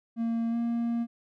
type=tone with pitch glide; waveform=triangle; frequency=230 to 234 Hz; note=A#3 to A#3; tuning=-23 to +7 cents; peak=-24 dBFS; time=0.16-1.07 s; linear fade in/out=50 ms; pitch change=+30 cents; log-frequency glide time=0.5-0.56 s; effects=none